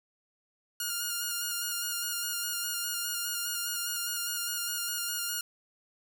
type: tone with vibrato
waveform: 5% pulse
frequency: 1420 Hz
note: F6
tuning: 28 cents sharp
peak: -20 dBFS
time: 0.8-5.41 s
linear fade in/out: 2 ms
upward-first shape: square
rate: 4.9 Hz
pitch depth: 22 cents each way
effects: none